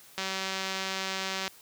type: click train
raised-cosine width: 0.2 ms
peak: -15 dBFS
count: 249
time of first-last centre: 0.18-1.478 s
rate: 191 Hz
effects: white hiss -54 dBFS RMS until 1.61 s + high-pass 60 Hz 12 dB/octave